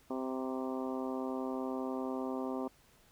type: harmonic tone with a mistuned harmonic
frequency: 130.3 Hz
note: C3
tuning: 7 cents flat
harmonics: 2 / 3 / 4 / 5 / 6 / 7 / 8 / 9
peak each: -37 / -41 / -43 / -45 / -47 / -48 / -49 / -50 dBFS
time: 0.1-2.68 s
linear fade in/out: 5 ms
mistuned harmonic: 7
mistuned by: +29 cents
effects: pink hiss -65 dBFS RMS until 3.11 s